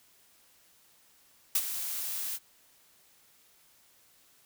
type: noise with ADSR envelope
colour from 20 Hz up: blue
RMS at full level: -24 dBFS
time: 1.55-2.39 s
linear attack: 5 ms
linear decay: 51 ms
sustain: -11 dB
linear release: 42 ms
effects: white hiss -63 dBFS RMS until 4.45 s